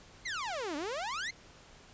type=exponential two-way sweep; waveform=sawtooth; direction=down then up; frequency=2174 to 277.2 to 2174 Hz; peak=-31 dBFS; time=0.25-1.31 s; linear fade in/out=10 ms; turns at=0.76 s; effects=pink hiss -56 dBFS RMS until 1.93 s + resampled to 16000 Hz